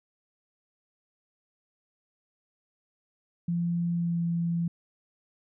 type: tone with pitch glide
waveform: sine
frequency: 171.6 to 169.53 Hz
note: F3 to E3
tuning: -30 to +49 cents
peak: -25 dBFS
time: 3.48-4.68 s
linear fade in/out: 5 ms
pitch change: -21 cents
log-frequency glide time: 3.92-4.22 s
effects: none